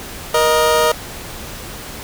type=tone pair together; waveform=25% pulse; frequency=472.9 / 621 Hz; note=A#4 / D#5; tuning=+25 / -3 cents; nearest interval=perfect fourth; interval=472 cents; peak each=-11 dBFS; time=0.34-0.92 s; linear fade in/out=5 ms; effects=pink hiss -31 dBFS RMS until 2.03 s